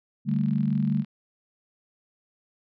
sine chord, D suspended fourth, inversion none, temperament equal with one note detuned, 146.83 / 196 / 221.4 Hz, D3 / G3 / A3, 0 / 0 / +11 cents, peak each -26 dBFS, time 0.25-1.05 s, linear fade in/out 50 ms
click train, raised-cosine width 0.3 ms, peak -35 dBFS, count 32, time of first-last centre 0.29-1.046 s, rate 41 Hz
effects none

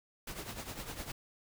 pink noise with tremolo, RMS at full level -40 dBFS, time 0.27-1.12 s, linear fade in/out 5 ms, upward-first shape triangle, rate 9.9 Hz, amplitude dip 75%, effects none

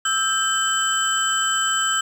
sine tone cluster, 1309 / 1575 / 3058 / 7750 Hz, E6 / G6 / G7 / B8, -13 / +8 / -44 / -34 cents, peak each -23 dBFS, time 0.05-2.01 s, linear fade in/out 5 ms, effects tanh soft clip ceiling -12 dBFS + 8-bit

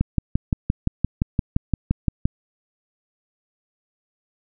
click train, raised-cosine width 5 ms, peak -6 dBFS, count 14, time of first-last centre 0.01-2.255 s, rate 5.79 Hz, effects none

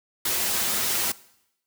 white noise with comb filter, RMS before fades -25 dBFS, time 0.25-1.12 s, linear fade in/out 5 ms, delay 6.8 ms, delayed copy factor -0.6, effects noise-tail reverb RT60 0.8 s tail -20 dB re dry + high-pass 80 Hz 12 dB/octave

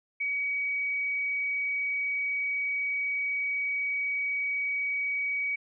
sine tone, 2264 Hz, C#7, 36 cents sharp, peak -27 dBFS, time 0.2-5.56 s, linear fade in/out 10 ms, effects none

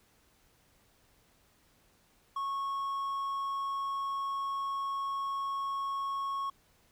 triangle tone, 1100 Hz, C#6, 14 cents flat, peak -30 dBFS, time 2.36-6.5 s, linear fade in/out 5 ms, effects pink hiss -67 dBFS RMS until 6.91 s

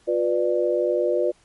sine chord, B diminished, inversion second, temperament just, 355.6 / 493.9 / 592.7 Hz, F4 / B4 / D5, +31 / 0 / +16 cents, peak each -23 dBFS, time 0.07-1.32 s, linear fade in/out 20 ms, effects pink hiss -59 dBFS RMS until 1.44 s + MP3 48 kbps

